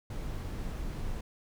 brown noise, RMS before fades -36 dBFS, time 0.1-1.21 s, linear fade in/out 5 ms, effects none

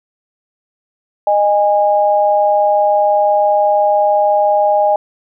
sine tone pair together, 615 / 820.9 Hz, D#5 / G#5, -20 / -20 cents, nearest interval perfect fourth, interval 500 cents, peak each -12 / -12 dBFS, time 1.27-4.96 s, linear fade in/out 2 ms, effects none

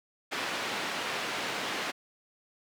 white band-pass noise, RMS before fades -34 dBFS, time 0.31-1.92 s, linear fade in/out 20 ms, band 200 to 2800 Hz, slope 12 dB/octave, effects none

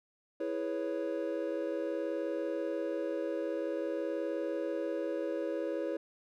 triangle chord, C# minor seventh, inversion first, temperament equal, 329.6 / 415.3 / 493.9 / 554.4 Hz, E4 / G#4 / B4 / C#5, 0 / 0 / 0 / 0 cents, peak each -35 / -38 / -37 / -35 dBFS, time 0.4-5.97 s, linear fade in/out 5 ms, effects none

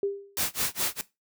sine tone with exponential decay, 399 Hz, G4, 31 cents sharp, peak -22 dBFS, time 0.03-0.38 s, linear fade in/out 2 ms, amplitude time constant 75 ms
white noise with tremolo, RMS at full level -26 dBFS, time 0.37-1.01 s, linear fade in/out 0 ms, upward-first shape sine, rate 4.8 Hz, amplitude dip 100%
effects noise-tail reverb RT60 0.2 s tail -17 dB re dry

